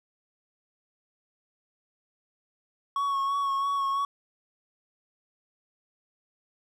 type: tone with vibrato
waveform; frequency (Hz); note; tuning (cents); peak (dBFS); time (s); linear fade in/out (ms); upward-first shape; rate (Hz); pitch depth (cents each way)
triangle; 1108.7; C#6; 0; -23; 2.96-4.05; 2; sine; 3; 25
effects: none